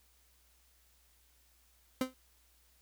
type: tone with exponential decay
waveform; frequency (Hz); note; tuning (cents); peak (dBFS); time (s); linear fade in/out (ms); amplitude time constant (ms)
30% pulse; 258.4; C4; -21; -24; 2.01-2.14; 2; 27
effects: added 60 Hz sine -69 dBFS peak until 2.81 s + white hiss -69 dBFS RMS until 2.81 s